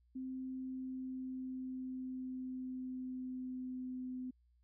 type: tone with pitch glide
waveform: sine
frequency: 259.9 to 254.4 Hz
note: C4 to C4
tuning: -11 to -48 cents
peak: -40 dBFS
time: 0.15-4.31 s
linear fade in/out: 10 ms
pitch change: -37 cents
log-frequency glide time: 0.56-4.18 s
effects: added 60 Hz sine -68 dBFS peak until 4.63 s